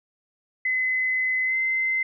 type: tone with pitch glide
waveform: sine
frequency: 2032 to 2066 Hz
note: B6 to C7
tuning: +49 to -22 cents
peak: -21 dBFS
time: 0.65-2.03 s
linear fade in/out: 5 ms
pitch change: +29 cents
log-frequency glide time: 1.45-1.56 s
effects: none